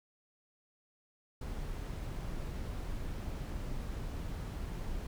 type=noise; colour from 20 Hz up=brown; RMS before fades=-39 dBFS; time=1.41-5.07 s; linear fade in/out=5 ms; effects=none